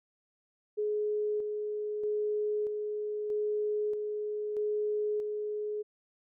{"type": "tone with tremolo", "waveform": "sine", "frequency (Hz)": 421.1, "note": "G#4", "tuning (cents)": 24, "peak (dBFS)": -28, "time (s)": [0.77, 5.83], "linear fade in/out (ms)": 20, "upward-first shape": "square", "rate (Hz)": 0.79, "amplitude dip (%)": 35, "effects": []}